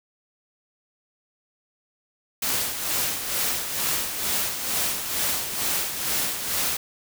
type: noise with tremolo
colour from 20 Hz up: white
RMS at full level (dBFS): -24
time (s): 2.42-6.77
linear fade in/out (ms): 5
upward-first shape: sine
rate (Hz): 2.2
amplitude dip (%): 55
effects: none